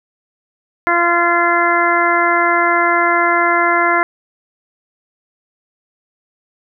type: harmonic tone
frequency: 344.4 Hz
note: F4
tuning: 24 cents flat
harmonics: 1 / 2 / 3 / 4 / 5 / 6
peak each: -20 / -18 / -17 / -17 / -19 / -19 dBFS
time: 0.87-4.03 s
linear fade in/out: 0 ms
effects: none